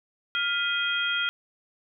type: tone cluster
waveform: sine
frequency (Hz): 1405 / 1991 / 2491 / 3235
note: F6 / B6 / D#7 / G#7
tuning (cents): +10 / +14 / +1 / -46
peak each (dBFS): -27 / -36 / -33 / -28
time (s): 0.35-1.29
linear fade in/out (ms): 0
effects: none